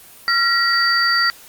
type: tone cluster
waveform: sine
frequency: 1375 / 1907 / 4634 Hz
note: F6 / A#6 / D8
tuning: -27 / +39 / -24 cents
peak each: -18 dBFS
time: 0.28-1.3 s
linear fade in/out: 0 ms
effects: white hiss -43 dBFS RMS until 1.48 s + Opus 32 kbps